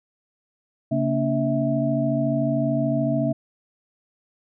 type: tone cluster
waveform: sine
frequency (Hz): 137.1 / 231.5 / 285.2 / 650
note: C#3 / A#3 / C#4 / E5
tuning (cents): -19 / -12 / +49 / -24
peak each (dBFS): -25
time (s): 0.91-3.33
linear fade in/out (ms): 10
effects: none